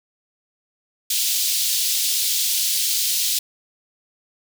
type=high-pass noise; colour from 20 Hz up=pink; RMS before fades=-21 dBFS; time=1.1-3.39 s; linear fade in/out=5 ms; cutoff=3400 Hz; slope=24 dB/octave; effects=none